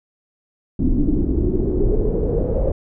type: noise with low-pass filter sweep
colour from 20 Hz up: brown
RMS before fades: -18 dBFS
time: 0.79-2.72 s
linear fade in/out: 5 ms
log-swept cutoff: 270 to 540 Hz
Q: 6.7
effects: none